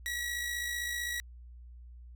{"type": "tone with amplitude modulation", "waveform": "sawtooth", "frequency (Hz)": 1924, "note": "B6", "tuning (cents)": -46, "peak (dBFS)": -28, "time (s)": [0.06, 1.2], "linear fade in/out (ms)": 0, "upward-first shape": "sine", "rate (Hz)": 55.6, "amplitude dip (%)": 40, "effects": ["added 60 Hz sine -47 dBFS peak until 2.15 s"]}